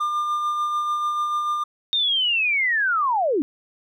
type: tone with tremolo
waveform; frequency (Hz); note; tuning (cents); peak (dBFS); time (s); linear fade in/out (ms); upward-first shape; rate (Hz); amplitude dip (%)
triangle; 1200; D6; +37; -18; 0-1.64; 10; sine; 6.8; 30
type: linear sweep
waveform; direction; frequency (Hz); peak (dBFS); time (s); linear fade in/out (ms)
sine; down; 3700 to 260.6; -18; 1.93-3.42; 0
effects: none